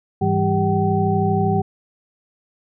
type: tone cluster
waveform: sine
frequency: 103.3 / 163.8 / 196.4 / 395.3 / 763 Hz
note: G#2 / E3 / G3 / G4 / G5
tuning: -9 / -11 / +4 / +15 / -47 cents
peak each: -22 dBFS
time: 0.21-1.62 s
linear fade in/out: 10 ms
effects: none